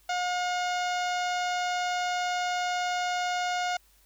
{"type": "harmonic tone", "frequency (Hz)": 718, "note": "F5", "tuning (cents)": 48, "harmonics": [1, 2, 3, 4, 5, 6, 7, 8, 9, 10], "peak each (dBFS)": [-28, -34, -38, -40, -42, -44, -45, -46, -47, -48], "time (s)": [0.09, 3.77], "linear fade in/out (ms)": 5, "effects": ["added 50 Hz sine -63 dBFS peak until 4.05 s", "white hiss -63 dBFS RMS until 4.05 s"]}